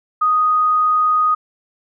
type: tone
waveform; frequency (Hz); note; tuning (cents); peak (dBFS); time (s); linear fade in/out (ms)
sine; 1244.5; D#6; 0; -12; 0.21-1.35; 10
effects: none